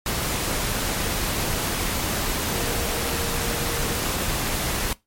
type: tone in noise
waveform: sine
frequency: 467.8 Hz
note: A#4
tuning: 6 cents sharp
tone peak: -33 dBFS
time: 2.52-3.96 s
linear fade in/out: 2 ms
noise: pink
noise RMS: -25 dBFS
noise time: 0.06-4.93 s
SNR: -11 dB
effects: noise-tail reverb RT60 0.2 s tail -21 dB re dry + MP3 64 kbps